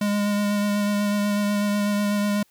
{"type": "tone with vibrato", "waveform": "square", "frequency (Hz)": 205.3, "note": "G#3", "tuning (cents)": -20, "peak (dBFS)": -21, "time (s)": [0.01, 2.43], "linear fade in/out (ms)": 5, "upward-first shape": "sine", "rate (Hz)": 8.1, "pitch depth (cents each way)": 15, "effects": ["white hiss -62 dBFS RMS until 2.5 s"]}